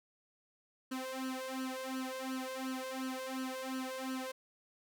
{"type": "tone with flanger", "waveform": "sawtooth", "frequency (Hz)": 260.8, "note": "C4", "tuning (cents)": -5, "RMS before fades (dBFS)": -40, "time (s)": [0.91, 4.32], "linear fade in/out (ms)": 10, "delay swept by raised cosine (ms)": [0.67, 1.97], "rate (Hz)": 2.8, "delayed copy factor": 0.95, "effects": []}